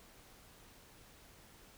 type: silence
effects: pink hiss -60 dBFS RMS until 1.77 s